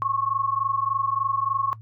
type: tone pair together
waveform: sine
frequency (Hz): 1083 / 1106.4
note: C#6 / C#6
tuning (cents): -41 / -4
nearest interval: unison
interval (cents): 37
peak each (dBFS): -25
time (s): 0.02-1.73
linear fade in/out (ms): 0
effects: noise-tail reverb RT60 0.1 s tail -19 dB re dry + added 110 Hz sine -40 dBFS peak until 1.81 s